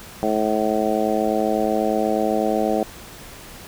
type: harmonic tone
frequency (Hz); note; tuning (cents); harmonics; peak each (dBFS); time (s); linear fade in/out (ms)
108.2; A2; -29; 2 / 3 / 4 / 5 / 6 / 7; -25 / -25 / -25 / -25 / -25 / -25; 0.23-2.83; 0
effects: pink hiss -40 dBFS RMS until 3.67 s